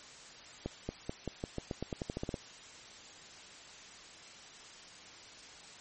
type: accelerating click train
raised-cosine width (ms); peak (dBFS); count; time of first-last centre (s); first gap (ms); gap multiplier
2; -22; 15; 0.66-2.342; 230; 0.89
effects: white hiss -52 dBFS RMS until 5.8 s + MP3 32 kbps